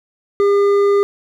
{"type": "tone with hard clipping", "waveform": "sine", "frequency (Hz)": 402.9, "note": "G4", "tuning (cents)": 48, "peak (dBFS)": -12, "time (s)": [0.4, 1.03], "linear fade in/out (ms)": 0, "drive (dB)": 7, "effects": []}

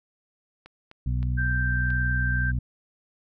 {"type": "clicks", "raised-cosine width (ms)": 0.3, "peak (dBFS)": -29, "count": 4, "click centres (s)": [0.66, 0.914, 1.229, 1.904]}
{"type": "harmonic tone", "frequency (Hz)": 61.74, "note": "B1", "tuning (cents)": 0, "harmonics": [1, 2, 3, 4], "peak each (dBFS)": [-25, -27, -39, -39], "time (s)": [1.06, 2.59], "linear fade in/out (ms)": 5}
{"type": "tone", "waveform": "sine", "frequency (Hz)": 1568, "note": "G6", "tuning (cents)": 0, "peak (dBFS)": -26, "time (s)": [1.37, 2.52], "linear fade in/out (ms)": 20}
{"effects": []}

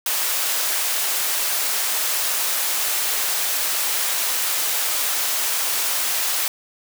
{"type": "high-pass noise", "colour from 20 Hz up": "white", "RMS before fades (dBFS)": -22, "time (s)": [0.06, 6.48], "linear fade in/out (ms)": 2, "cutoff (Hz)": 550, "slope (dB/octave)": 12, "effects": []}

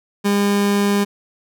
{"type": "tone", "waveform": "30% pulse", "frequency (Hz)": 202.3, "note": "G#3", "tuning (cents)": -45, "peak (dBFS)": -12, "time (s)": [0.24, 1.05], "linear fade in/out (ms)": 20, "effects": []}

